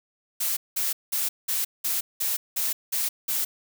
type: noise bursts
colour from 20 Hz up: blue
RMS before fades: -26 dBFS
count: 9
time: 0.4-3.45 s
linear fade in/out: 10 ms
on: 170 ms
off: 190 ms
effects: none